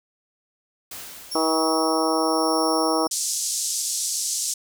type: noise with exponential decay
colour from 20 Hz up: white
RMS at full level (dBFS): -35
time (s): 0.91-2.66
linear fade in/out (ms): 5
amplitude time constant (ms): 380
type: tone with tremolo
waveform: sawtooth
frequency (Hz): 5480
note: F8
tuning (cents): -34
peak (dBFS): -24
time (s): 1.31-3.08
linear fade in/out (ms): 10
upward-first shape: sine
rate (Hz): 0.93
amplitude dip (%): 30
type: harmonic tone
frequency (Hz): 160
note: D#3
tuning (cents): +49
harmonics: 2 / 3 / 4 / 5 / 6 / 7 / 8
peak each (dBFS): -24 / -26 / -27 / -28 / -29 / -29 / -30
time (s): 1.35-3.07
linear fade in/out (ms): 2
type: band-pass noise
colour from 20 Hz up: pink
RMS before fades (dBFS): -26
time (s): 3.11-4.54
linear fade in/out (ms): 5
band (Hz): 5500 to 9300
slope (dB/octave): 24
effects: none